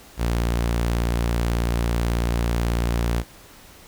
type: tone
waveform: sawtooth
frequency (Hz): 58.27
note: A#1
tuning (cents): 0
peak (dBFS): -16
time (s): 0.17-3.24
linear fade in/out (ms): 50
effects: pink hiss -47 dBFS RMS until 3.87 s